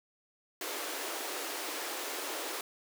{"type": "high-pass noise", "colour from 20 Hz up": "pink", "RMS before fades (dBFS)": -38, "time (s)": [0.61, 2.61], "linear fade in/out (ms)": 2, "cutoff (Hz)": 310, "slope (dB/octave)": 48, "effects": []}